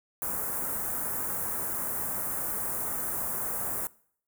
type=band-stop noise; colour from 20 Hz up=white; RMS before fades=-32 dBFS; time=0.22-3.87 s; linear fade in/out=0 ms; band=1500 to 9100 Hz; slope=24 dB/octave; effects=noise-tail reverb RT60 0.6 s tail -22 dB re dry